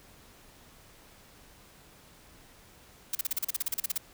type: noise bursts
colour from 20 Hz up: blue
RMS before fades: -29 dBFS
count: 15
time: 3.13-3.978 s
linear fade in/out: 5 ms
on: 22 ms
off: 37 ms
effects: pink hiss -56 dBFS RMS until 4.13 s